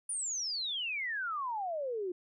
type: exponential sweep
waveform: sine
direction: down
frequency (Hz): 9740 to 347.2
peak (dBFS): -33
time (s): 0.09-2.12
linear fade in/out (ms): 5
effects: none